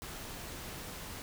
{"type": "noise", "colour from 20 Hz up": "pink", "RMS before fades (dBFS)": -44, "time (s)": [0.02, 1.22], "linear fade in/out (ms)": 0, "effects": []}